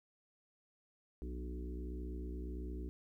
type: harmonic tone with a mistuned harmonic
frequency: 61.5 Hz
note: B1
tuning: 7 cents flat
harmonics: 1 / 3 / 4 / 5 / 6 / 7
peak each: -41 / -52 / -54 / -50 / -51 / -58 dBFS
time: 1.22-2.89 s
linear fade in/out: 0 ms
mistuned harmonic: 5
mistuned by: -42 cents
effects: 13-bit